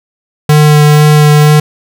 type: tone with vibrato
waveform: square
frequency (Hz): 150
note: D3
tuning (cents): +37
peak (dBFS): -3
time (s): 0.49-1.6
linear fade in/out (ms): 5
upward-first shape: sine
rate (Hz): 2.1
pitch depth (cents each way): 10
effects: none